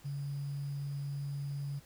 sine tone with sample-and-hold, 141.2 Hz, C#3, 32 cents sharp, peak -35 dBFS, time 0.04-1.8 s, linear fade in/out 20 ms, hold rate 4900 Hz, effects pink hiss -60 dBFS RMS until 1.85 s

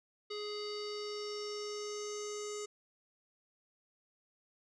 square tone with low-pass filter sweep, 417.5 Hz, G#4, 9 cents sharp, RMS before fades -41 dBFS, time 0.3-2.66 s, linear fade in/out 10 ms, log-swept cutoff 4300 to 7000 Hz, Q 6.3, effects none

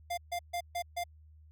square tone bursts, 698.5 Hz, F5, in tune, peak -33 dBFS, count 5, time 0.1-1.04 s, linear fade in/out 10 ms, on 76 ms, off 140 ms, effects added 77 Hz sine -54 dBFS peak until 1.51 s

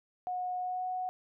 sine tone with pitch glide, 728 to 737.3 Hz, F#5 to F#5, -28 to -6 cents, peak -32 dBFS, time 0.27-1.09 s, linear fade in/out 0 ms, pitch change +22 cents, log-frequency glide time 0.59-0.85 s, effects none

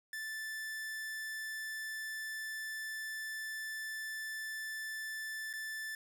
45% pulse tone with dropouts, 1758 Hz, A6, 2 cents flat, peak -39 dBFS, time 0.13-5.95 s, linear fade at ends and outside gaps 2 ms, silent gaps 5.53-5.536 s, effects none

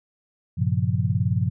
sine chord, G half-diminished seventh, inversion none, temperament equal with one note detuned, 98 / 116.54 / 135.27 / 174.61 Hz, G2 / Bb2 / Db3 / F3, 0 / 0 / -42 / 0 cents, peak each -24 / -24 / -26 / -27 dBFS, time 0.57-1.5 s, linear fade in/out 20 ms, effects none

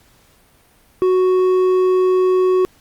sine tone with hard clipping, 370 Hz, F#4, in tune, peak -13 dBFS, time 1.02-2.65 s, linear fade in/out 0 ms, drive 5 dB, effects pink hiss -53 dBFS RMS until 2.8 s + Opus 48 kbps

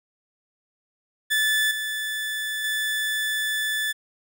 30% pulse tone with level steps, 1743 Hz, A6, 17 cents flat, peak -17 / -24 / -21 dBFS, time 1.3-3.93 s, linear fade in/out 20 ms, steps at 1.71 / 2.64 s, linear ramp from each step 2 ms, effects none

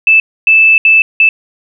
sine tone bursts at uneven times, 2632 Hz, E7, 3 cents flat, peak -3 dBFS, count 4, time 0.07-0.2 / 0.47-0.78 / 0.85-1.02 / 1.2-1.29 s, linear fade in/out 2 ms, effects none

